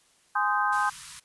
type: chord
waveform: sine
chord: Ab major seventh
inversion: none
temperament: just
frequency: 830.6 / 1038.3 / 1245.9 / 1557.4 Hz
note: Ab5 / C6 / Eb6 / G6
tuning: 0 / -14 / +2 / -12 cents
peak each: -28 dBFS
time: 0.35-0.9 s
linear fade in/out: 10 ms
type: band-stop noise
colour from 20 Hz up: white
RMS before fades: -42 dBFS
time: 0.72-1.2 s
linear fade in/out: 10 ms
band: 190 to 940 Hz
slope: 96 dB/octave
effects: white hiss -63 dBFS RMS until 1.24 s + resampled to 24000 Hz